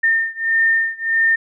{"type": "beating tone pair", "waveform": "sine", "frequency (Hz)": [1813, 1814.6], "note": ["A#6", "A#6"], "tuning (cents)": [-49, -47], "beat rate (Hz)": 1.6, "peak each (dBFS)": [-17, -18], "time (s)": [0.03, 1.36], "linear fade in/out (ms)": 10, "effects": []}